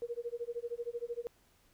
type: tone with tremolo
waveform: sine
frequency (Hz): 473.9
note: A#4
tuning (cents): +28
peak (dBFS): -33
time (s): 0.02-1.27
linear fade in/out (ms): 0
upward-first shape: sine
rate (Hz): 13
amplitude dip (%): 100
effects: pink hiss -68 dBFS RMS until 1.73 s